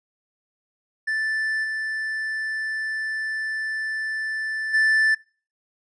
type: tone with level steps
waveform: triangle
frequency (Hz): 1760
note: A6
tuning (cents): 0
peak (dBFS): -20 / -23 / -14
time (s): 1.07-5.15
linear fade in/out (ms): 10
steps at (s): 1.63 / 4.73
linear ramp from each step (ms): 20
effects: noise-tail reverb RT60 0.4 s tail -24 dB re dry + resampled to 22050 Hz